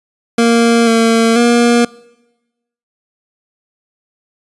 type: tone with pitch steps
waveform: 25% pulse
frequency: 232.6 / 227.8 / 237.6 Hz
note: A#3 / A#3 / A#3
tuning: -4 / -40 / +33 cents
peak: -4 dBFS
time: 0.38-1.85 s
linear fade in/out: 5 ms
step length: 490 ms
effects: noise-tail reverb RT60 1.0 s tail -23 dB re dry + resampled to 24000 Hz